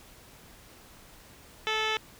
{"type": "tone with low-pass filter", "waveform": "10% pulse", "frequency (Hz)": 436.2, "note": "A4", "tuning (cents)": -15, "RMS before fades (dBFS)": -29, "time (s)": [1.67, 1.97], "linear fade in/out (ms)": 0, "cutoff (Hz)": 3800, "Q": 4.5, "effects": ["pink hiss -53 dBFS RMS until 2.19 s"]}